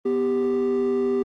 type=tone pair together; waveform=triangle; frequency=247.8 / 394.1 Hz; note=B3 / G4; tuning=+6 / +9 cents; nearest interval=minor sixth; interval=803 cents; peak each=-23 / -18 dBFS; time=0.05-1.23 s; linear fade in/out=10 ms; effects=tanh soft clip ceiling -13 dBFS + Opus 24 kbps